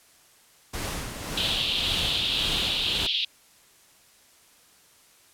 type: noise with tremolo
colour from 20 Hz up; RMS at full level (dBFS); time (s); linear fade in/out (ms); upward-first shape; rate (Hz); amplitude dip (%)
pink; -31; 0.73-3.07; 10; sine; 1.8; 50
type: band-pass noise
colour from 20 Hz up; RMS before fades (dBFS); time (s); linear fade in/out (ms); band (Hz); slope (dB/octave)
white; -27; 1.37-3.25; 5; 2800 to 3900; 48
effects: white hiss -57 dBFS RMS until 5.33 s + low-pass 12000 Hz 12 dB/octave